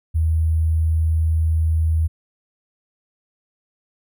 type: tone with sample-and-hold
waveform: sine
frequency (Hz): 80.1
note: E2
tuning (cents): -49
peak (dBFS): -15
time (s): 0.14-2.08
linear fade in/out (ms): 20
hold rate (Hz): 11025
effects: none